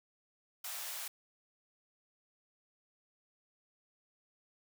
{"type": "high-pass noise", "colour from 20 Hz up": "white", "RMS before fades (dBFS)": -42, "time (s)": [0.64, 1.08], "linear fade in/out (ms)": 5, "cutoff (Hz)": 560, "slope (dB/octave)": 48, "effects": []}